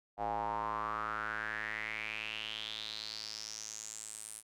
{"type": "tone with band-pass filter sweep", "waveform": "square", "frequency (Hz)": 54.4, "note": "A1", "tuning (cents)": -19, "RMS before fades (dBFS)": -40, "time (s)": [0.17, 4.43], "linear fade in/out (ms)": 50, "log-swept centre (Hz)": [750, 9800], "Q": 6.1, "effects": []}